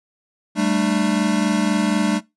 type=chord; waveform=square; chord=G suspended second; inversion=none; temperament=equal with one note detuned; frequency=196 / 220 / 299.1 Hz; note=G3 / A3 / D4; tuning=0 / 0 / +32 cents; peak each=-22 dBFS; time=0.55-2.21 s; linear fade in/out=50 ms; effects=noise-tail reverb RT60 0.2 s tail -21 dB re dry + resampled to 24000 Hz